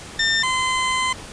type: tone pair in turn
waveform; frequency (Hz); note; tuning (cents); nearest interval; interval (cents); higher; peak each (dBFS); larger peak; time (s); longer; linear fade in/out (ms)
20% pulse; 1800 / 1029.2; A6 / C6; +39 / -29; minor seventh; 968; first; -12 / -14; first; 0.19-0.43 / 0.43-1.13; second; 5
effects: pink hiss -37 dBFS RMS until 1.32 s + resampled to 22050 Hz